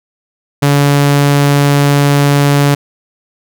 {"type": "tone", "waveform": "sawtooth", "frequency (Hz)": 142.7, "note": "D3", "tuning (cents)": -49, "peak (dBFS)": -3, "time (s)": [0.62, 2.75], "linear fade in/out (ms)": 10, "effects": []}